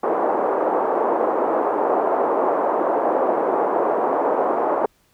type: band-pass noise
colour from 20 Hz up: pink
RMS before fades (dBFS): -20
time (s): 0.03-4.86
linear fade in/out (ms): 5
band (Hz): 370 to 980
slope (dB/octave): 24
effects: pink hiss -61 dBFS RMS until 5.13 s